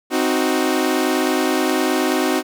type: chord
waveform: sawtooth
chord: C diminished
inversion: none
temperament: equal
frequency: 261.6 / 311.1 / 370 Hz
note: C4 / Eb4 / Gb4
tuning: 0 / 0 / 0 cents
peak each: -17 dBFS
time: 0.1-2.43 s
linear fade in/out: 50 ms
effects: none